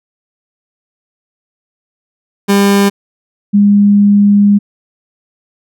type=tone pair in turn; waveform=30% pulse / sine; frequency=200 / 203.5 Hz; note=G3 / G#3; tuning=+35 / -35 cents; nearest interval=unison; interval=30 cents; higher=second; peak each=-4 dBFS; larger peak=neither; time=2.48-2.9 / 3.53-4.59 s; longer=second; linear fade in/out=20 ms; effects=none